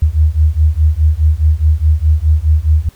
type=beating tone pair; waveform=sine; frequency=75 / 79.8 Hz; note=D2 / D#2; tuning=+37 / +44 cents; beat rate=4.8 Hz; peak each=-11 dBFS; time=0.02-2.89 s; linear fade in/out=5 ms; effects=pink hiss -47 dBFS RMS until 2.95 s